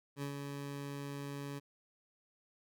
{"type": "tone with ADSR envelope", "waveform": "20% pulse", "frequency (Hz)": 141.4, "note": "C#3", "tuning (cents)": 35, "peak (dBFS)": -32, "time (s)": [0.16, 1.6], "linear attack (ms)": 63, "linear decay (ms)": 99, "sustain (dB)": -4, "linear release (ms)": 21, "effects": []}